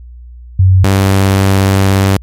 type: tone pair in turn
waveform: sine / sawtooth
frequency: 93.6 / 97.05 Hz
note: F#2 / G2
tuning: +20 / -17 cents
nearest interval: minor second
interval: 63 cents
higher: second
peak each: -3 dBFS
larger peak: neither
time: 0.59-0.84 / 0.84-2.17 s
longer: second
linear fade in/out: 5 ms
effects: added 60 Hz sine -29 dBFS peak until 2.22 s + MP3 64 kbps